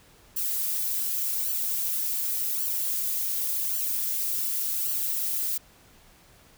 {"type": "noise with flanger", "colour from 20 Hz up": "violet", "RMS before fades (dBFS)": -28, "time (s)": [0.36, 5.58], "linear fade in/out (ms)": 10, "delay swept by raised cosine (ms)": [0.67, 5.67], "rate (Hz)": 0.88, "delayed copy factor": 0.7, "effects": ["pink hiss -56 dBFS RMS until 6.57 s"]}